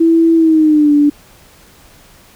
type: tone with pitch glide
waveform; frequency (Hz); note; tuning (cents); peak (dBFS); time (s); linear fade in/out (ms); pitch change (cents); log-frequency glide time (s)
sine; 329.6 to 291.9; E4 to D4; 0 to -10; -6; 0-1.1; 10; -210; 0.35-0.93
effects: pink hiss -44 dBFS RMS until 2.35 s